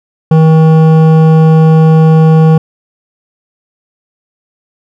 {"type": "tone with hard clipping", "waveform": "sine", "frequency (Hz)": 159.3, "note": "D#3", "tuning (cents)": 41, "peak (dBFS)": -4, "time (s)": [0.31, 2.58], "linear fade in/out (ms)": 5, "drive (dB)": 12, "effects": []}